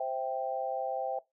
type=chord; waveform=sine; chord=C major; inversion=none; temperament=equal; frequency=523.3 / 659.3 / 784 Hz; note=C5 / E5 / G5; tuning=0 / 0 / 0 cents; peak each=-36 / -35 / -34 dBFS; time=0-1.19 s; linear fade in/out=5 ms; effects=noise-tail reverb RT60 0.2 s tail -20 dB re dry